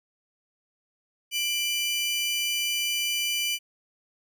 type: tone pair together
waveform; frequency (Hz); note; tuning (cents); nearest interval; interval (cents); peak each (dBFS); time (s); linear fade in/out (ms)
sawtooth; 2365 / 2980; D7 / F#7; +12 / +12; major third; 400; -26 / -24; 1.31-3.59; 50
effects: none